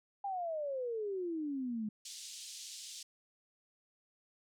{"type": "exponential sweep", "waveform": "sine", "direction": "down", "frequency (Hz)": [813, 207.7], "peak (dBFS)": -35, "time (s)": [0.24, 1.89], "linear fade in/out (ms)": 5}
{"type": "band-pass noise", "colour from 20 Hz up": "white", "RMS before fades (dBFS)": -48, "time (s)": [2.05, 3.03], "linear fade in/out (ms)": 5, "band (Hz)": [3200, 7900], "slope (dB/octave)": 24}
{"effects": []}